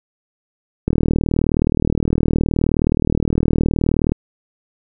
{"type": "click train", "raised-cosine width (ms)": 3, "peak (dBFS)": -3, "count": 128, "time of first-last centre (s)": [0.88, 4.12], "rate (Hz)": 39.2, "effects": []}